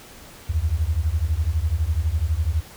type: beating tone pair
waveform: sine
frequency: 73.1 / 85.1 Hz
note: D2 / F2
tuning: -7 / -44 cents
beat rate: 12 Hz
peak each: -22 dBFS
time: 0.49-2.61 s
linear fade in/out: 10 ms
effects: pink hiss -44 dBFS RMS until 2.76 s